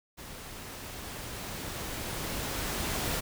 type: noise with level ramp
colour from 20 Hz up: pink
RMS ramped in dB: -45 to -31 dBFS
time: 0.17-3.21 s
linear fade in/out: 20 ms
effects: none